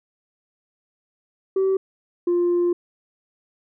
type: tone pair in turn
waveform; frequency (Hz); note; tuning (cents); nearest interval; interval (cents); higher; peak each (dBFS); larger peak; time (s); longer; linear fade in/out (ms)
sine; 383.5 / 349.9; G4 / F4; -38 / +3; major second; 159; first; -15 / -15; neither; 1.56-1.77 / 2.27-2.73; second; 5
effects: tanh soft clip ceiling -15 dBFS